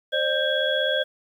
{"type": "tone cluster", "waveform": "sine", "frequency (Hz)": [529, 605, 1580, 3341], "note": ["C5", "D#5", "G6", "G#7"], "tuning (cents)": [19, -49, 13, 10], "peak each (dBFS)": -26, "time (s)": [0.12, 1.04], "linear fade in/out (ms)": 20, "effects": ["9-bit"]}